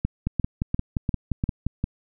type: two click trains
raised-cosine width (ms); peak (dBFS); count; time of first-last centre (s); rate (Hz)
5; -11 / -10; 10 / 5; 0.27-1.841 / 0.05-1.439; 5.73 / 2.88
effects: none